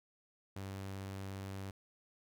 sawtooth tone, 97.1 Hz, G2, 16 cents flat, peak -38 dBFS, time 0.56-1.71 s, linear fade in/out 5 ms, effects none

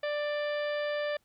harmonic tone with a mistuned harmonic, 590 Hz, D5, 8 cents sharp, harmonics 1 / 2 / 3 / 4 / 5 / 6 / 7 / 8, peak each -30 / -43 / -38 / -45 / -47 / -47 / -57 / -51 dBFS, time 0.03-1.17 s, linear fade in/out 5 ms, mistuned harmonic 7, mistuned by -38 cents, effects pink hiss -72 dBFS RMS until 1.24 s

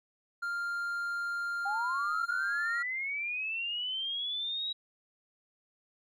triangle tone, 1396.9 Hz, F6, in tune, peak -30 dBFS, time 0.42-2.83 s, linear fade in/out 10 ms
sine linear sweep, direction up, 776 to 3863 Hz, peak -32 dBFS, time 1.65-4.73 s, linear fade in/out 10 ms
effects none

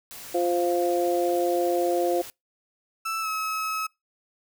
white noise, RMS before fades -41 dBFS, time 0.11-2.3 s, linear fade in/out 0 ms
harmonic tone, 174.61 Hz, F3, in tune, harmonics 2 / 3 / 4, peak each -24 / -26 / -27 dBFS, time 0.34-2.22 s, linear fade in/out 10 ms
35% pulse tone with pitch glide, 1321 to 1286.4 Hz, E6 to E6, +3 to -43 cents, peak -25 dBFS, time 3.05-3.87 s, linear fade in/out 10 ms, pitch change -46 cents, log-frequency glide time 3.21-3.28 s
effects noise-tail reverb RT60 0.2 s tail -25 dB re dry

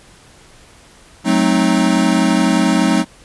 square chord, F# diminished seventh, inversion none, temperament equal with one note detuned, 185 / 216.6 / 261.6 / 311.1 Hz, F#3 / A3 / C4 / Eb4, 0 / -27 / 0 / 0 cents, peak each -18 dBFS, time 1.24-3.05 s, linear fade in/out 50 ms, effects pink hiss -45 dBFS RMS until 3.24 s + resampled to 24000 Hz

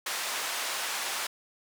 pink band-pass noise, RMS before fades -33 dBFS, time 0.06-1.27 s, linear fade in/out 5 ms, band 910 to 12000 Hz, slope 12 dB/octave, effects none

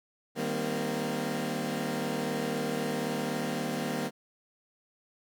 20% pulse chord, C minor seventh, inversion first, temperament equal with one note detuned, 155.56 / 196 / 233.1 / 257 Hz, Eb3 / G3 / Bb3 / C4, 0 / 0 / 0 / -31 cents, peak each -32 / -32 / -29 / -31 dBFS, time 0.35-4.11 s, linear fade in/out 50 ms, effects none

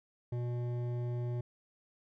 sine tone with hard clipping, 121.3 Hz, B2, 31 cents flat, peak -35 dBFS, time 0.32-1.41 s, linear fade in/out 5 ms, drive 11 dB, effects none

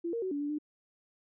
sine tone with pitch steps, 339.5 / 464.3 / 375.1 / 287.3 / 290.9 / 299.8 Hz, F4 / A#4 / F#4 / D4 / D4 / D4, -49 / -7 / +24 / -38 / -16 / +36 cents, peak -31 dBFS, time 0.04-0.586 s, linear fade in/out 10 ms, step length 91 ms, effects none

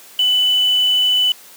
sine tone with quantisation, 2991 Hz, F#7, 18 cents sharp, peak -12 dBFS, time 0.19-1.32 s, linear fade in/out 2 ms, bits 5, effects white hiss -42 dBFS RMS until 1.56 s + high-pass 200 Hz 12 dB/octave

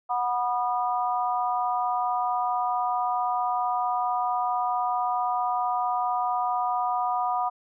harmonic tone, 244.5 Hz, B3, 17 cents flat, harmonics 3 / 4 / 5, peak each -26 / -28 / -30 dBFS, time 0.09-7.5 s, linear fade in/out 20 ms, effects none

